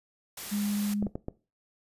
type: noise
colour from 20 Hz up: white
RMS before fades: -39 dBFS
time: 0.37-0.94 s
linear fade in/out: 5 ms
type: tone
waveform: sine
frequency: 205.6 Hz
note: G#3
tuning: 17 cents flat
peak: -27 dBFS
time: 0.51-1.08 s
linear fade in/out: 20 ms
type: clicks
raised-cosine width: 2 ms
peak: -20 dBFS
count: 4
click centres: 1.026 / 1.068 / 1.155 / 1.284 s
effects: noise-tail reverb RT60 0.3 s tail -19 dB re dry + resampled to 32000 Hz